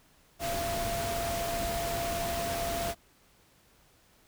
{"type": "tone in noise", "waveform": "sine", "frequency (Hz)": 683, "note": "F5", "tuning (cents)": -39, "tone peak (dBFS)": -32, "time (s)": [0.39, 2.95], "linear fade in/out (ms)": 50, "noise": "pink", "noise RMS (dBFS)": -35, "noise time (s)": [0.39, 2.95], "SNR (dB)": 0, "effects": ["pink hiss -63 dBFS RMS until 4.27 s"]}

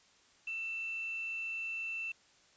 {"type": "tone with quantisation", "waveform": "sine", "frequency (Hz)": 2674, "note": "E7", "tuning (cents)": 24, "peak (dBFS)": -36, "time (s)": [0.47, 2.12], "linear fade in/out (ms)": 5, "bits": 9, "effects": ["white hiss -65 dBFS RMS until 2.56 s", "resampled to 16000 Hz"]}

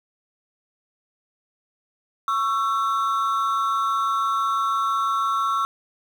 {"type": "ring-modulated tone", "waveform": "triangle", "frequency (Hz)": 1223, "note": "D#6", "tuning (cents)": -30, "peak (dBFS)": -15, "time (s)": [2.28, 5.65], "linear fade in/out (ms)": 0, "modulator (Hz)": 113, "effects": ["8-bit"]}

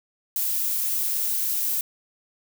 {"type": "noise", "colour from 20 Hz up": "violet", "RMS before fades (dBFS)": -25, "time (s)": [0.36, 1.81], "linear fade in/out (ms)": 2, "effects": []}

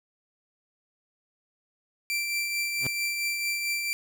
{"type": "tone with tremolo", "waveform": "sawtooth", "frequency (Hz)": 2349, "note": "D7", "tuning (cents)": 0, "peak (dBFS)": -22, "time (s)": [2.1, 3.93], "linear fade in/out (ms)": 0, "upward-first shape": "triangle", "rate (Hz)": 4.5, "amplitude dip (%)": 40}
{"type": "tone with exponential growth", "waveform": "sawtooth", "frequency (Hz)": 130.81, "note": "C3", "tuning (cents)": 0, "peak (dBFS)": -24, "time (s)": [2.77, 2.87], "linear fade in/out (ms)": 2, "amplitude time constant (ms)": 20}
{"effects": []}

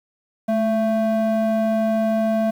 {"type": "ring-modulated tone", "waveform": "triangle", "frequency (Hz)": 443.4, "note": "A4", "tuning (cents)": 13, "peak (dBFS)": -12, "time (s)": [0.48, 2.51], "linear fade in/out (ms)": 10, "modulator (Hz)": 226, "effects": ["8-bit"]}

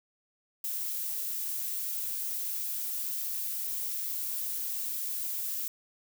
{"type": "noise", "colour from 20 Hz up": "violet", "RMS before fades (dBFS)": -34, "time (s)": [0.64, 5.68], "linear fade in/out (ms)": 2, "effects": []}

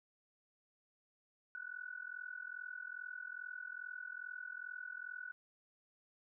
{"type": "tone with amplitude modulation", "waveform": "sine", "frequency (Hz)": 1480, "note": "F#6", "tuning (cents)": 0, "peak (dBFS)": -40, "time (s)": [1.55, 5.32], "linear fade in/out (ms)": 0, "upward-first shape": "sine", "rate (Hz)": 42.4, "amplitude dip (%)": 90, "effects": []}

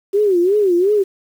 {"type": "tone with vibrato", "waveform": "sine", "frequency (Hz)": 382.2, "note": "G4", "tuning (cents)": -44, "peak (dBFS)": -11, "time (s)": [0.13, 1.04], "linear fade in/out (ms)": 20, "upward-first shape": "sine", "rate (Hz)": 2.8, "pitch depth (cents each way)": 180, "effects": ["7-bit"]}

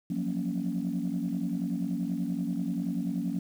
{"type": "chord", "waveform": "sine", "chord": "Gb major seventh", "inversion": "third", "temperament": "equal", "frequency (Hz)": [174.61, 185, 233.1, 277.2], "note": ["F3", "Gb3", "Bb3", "Db4"], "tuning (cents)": [0, 0, 0, 0], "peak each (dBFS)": -33, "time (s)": [0.1, 3.39], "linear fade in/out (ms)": 5, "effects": ["tanh soft clip ceiling -21 dBFS", "9-bit"]}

